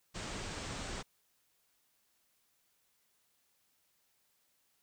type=low-pass noise; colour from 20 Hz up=pink; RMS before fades=-42 dBFS; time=0.14-1.03 s; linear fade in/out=20 ms; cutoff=8700 Hz; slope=96 dB/octave; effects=white hiss -75 dBFS RMS until 4.82 s